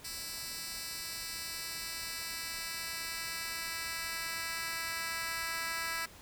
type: tone with high-pass filter sweep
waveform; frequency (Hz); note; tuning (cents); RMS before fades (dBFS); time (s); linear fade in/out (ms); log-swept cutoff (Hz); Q
10% pulse; 329.6; E4; 0; -39; 0.04-6.06; 10; 4400 to 1600; 0.84
effects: pink hiss -54 dBFS RMS until 6.21 s